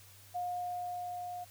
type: tone with level ramp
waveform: sine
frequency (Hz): 714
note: F5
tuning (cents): +38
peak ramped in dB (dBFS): -33 to -39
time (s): 0.34-1.45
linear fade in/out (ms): 20
effects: added 98 Hz sine -59 dBFS peak until 1.5 s + white hiss -58 dBFS RMS until 1.5 s